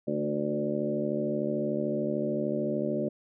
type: harmonic tone with a mistuned harmonic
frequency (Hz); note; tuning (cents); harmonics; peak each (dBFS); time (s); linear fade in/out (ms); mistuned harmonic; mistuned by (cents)
73.42; D2; 0; 2 / 3 / 4 / 5 / 6 / 7 / 8; -38 / -32 / -35 / -33 / -43 / -37 / -33; 0.07-3.09; 10; 4; +17
effects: none